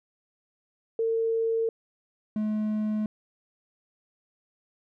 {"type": "tone pair in turn", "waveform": ["sine", "triangle"], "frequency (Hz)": [453, 213.8], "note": ["A#4", "A3"], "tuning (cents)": [-50, -49], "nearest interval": "octave + minor second", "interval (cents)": 1299, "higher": "first", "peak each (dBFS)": -23, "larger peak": "neither", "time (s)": [[0.99, 1.69], [2.36, 3.06]], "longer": "neither", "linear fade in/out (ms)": 2, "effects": []}